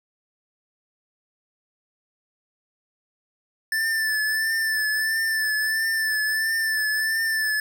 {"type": "tone with vibrato", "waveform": "square", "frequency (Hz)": 1760, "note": "A6", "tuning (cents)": 0, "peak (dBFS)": -22, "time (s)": [3.72, 7.6], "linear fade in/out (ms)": 2, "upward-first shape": "triangle", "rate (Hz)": 1.5, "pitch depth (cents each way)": 42, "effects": []}